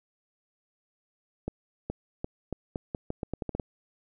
accelerating click train, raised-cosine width 2 ms, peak -18 dBFS, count 13, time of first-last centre 1.48-3.598 s, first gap 420 ms, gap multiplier 0.82, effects none

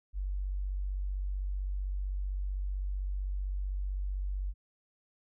sine tone, 47.83 Hz, G1, 42 cents flat, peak -31 dBFS, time 0.13-4.54 s, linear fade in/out 50 ms, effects none

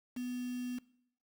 sine tone with quantisation, 248 Hz, B3, 7 cents sharp, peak -36 dBFS, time 0.16-0.79 s, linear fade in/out 10 ms, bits 8, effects noise-tail reverb RT60 0.7 s tail -21 dB re dry

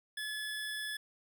25% pulse tone, 1715 Hz, A6, 45 cents flat, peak -33 dBFS, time 0.17-0.97 s, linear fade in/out 5 ms, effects none

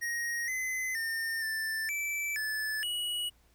square tone with pitch steps, 1877 / 2038 / 1815 / 1772 / 2321 / 1737 / 2919 Hz, A#6 / C7 / A#6 / A6 / D7 / A6 / F#7, +11 / -46 / -47 / +12 / -21 / -23 / -24 cents, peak -32 dBFS, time 0.01-3.3 s, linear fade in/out 20 ms, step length 470 ms, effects added 60 Hz sine -65 dBFS peak until 3.54 s + pink hiss -68 dBFS RMS until 3.54 s

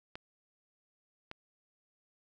clicks, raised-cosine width 0.3 ms, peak -26 dBFS, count 2, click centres 0.155 / 1.314 s, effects none

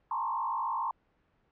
sine tone with frequency modulation, 987.8 Hz, B5, in tune, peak -29 dBFS, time 0.11-0.91 s, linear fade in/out 2 ms, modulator 53.3 Hz, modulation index 2.2, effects pink hiss -71 dBFS RMS until 1.51 s + low-pass 2000 Hz 12 dB/octave

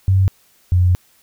sine tone pair in turn, 95.5 / 89.86 Hz, G2 / F2, -45 / +50 cents, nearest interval minor second, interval 105 cents, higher first, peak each -10 dBFS, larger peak neither, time 0.08-0.28 / 0.72-0.95 s, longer second, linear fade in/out 0 ms, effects white hiss -55 dBFS RMS until 1.22 s

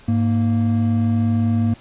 triangle tone pair together, 103.3 / 231.9 Hz, G#2 / A#3, -9 / -9 cents, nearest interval octave + major second, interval 1400 cents, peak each -16 dBFS, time 0.08-1.74 s, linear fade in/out 5 ms, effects pink hiss -47 dBFS RMS until 1.8 s + resampled to 8000 Hz

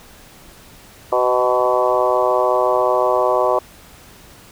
harmonic tone with a mistuned harmonic, 125.7 Hz, B2, 31 cents sharp, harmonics 3 / 4 / 5 / 6 / 7 / 8 / 9, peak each -22 / -20 / -18 / -24 / -24 / -22 / -23 dBFS, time 1.12-3.59 s, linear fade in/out 5 ms, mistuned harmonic 5, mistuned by -22 cents, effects pink hiss -44 dBFS RMS until 4.51 s

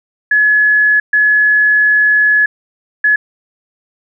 sine tone bursts at uneven times, 1700 Hz, G#6, 40 cents sharp, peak -7 dBFS, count 3, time 0.31-1 / 1.13-2.46 / 3.04-3.16 s, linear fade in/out 5 ms, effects none

